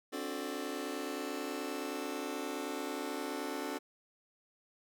sawtooth chord, D dominant seventh, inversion third, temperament just, 264.3 / 293.7 / 367.1 / 440.5 Hz, C4 / D4 / F#4 / A4, +18 / 0 / -14 / +2 cents, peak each -39 / -37 / -39 / -39 dBFS, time 0.12-3.79 s, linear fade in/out 20 ms, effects none

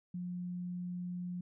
sine tone, 178.2 Hz, F3, 35 cents sharp, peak -37 dBFS, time 0.14-1.41 s, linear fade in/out 5 ms, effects none

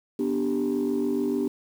sine chord, G major, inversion first, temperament equal, 246.9 / 293.7 / 392 Hz, B3 / D4 / G4, 0 / 0 / 0 cents, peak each -26 dBFS, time 0.19-1.48 s, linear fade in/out 5 ms, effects tanh soft clip ceiling -18 dBFS + 8-bit

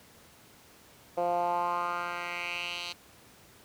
10% pulse tone with band-pass filter sweep, 174.61 Hz, F3, in tune, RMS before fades -32 dBFS, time 1.17-2.93 s, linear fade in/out 10 ms, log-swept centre 590 to 3800 Hz, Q 3.2, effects pink hiss -56 dBFS RMS until 3.64 s + high-pass 80 Hz 12 dB/octave

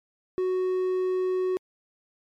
triangle tone with hard clipping, 370 Hz, F#4, in tune, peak -24 dBFS, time 0.38-1.57 s, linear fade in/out 0 ms, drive 6 dB, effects MP3 64 kbps

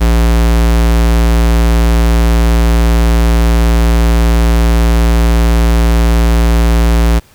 square tone, 57.4 Hz, A#1, 26 cents flat, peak -7 dBFS, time 0-7.2 s, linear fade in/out 20 ms, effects pink hiss -45 dBFS RMS until 7.34 s

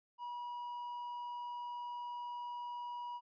triangle tone, 967 Hz, B5, 37 cents flat, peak -39 dBFS, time 0.18-3.21 s, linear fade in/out 50 ms, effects resampled to 11025 Hz

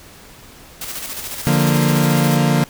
white noise with tremolo, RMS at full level -27 dBFS, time 0.81-2.37 s, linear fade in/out 5 ms, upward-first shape square, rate 14 Hz, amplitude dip 40%
40% pulse chord, Bb major, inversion first, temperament equal, 146.83 / 174.61 / 233.1 Hz, D3 / F3 / Bb3, 0 / 0 / 0 cents, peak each -15 / -18 / -18 dBFS, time 1.47-2.64 s, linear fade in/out 0 ms
effects pink hiss -42 dBFS RMS until 2.69 s

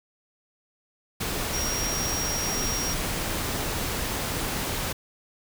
sine tone in noise, 5630 Hz, F8, 13 cents sharp, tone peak -29 dBFS, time 1.53-2.94 s, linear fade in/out 10 ms, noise pink, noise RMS -29 dBFS, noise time 1.2-4.93 s, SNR -3 dB, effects none

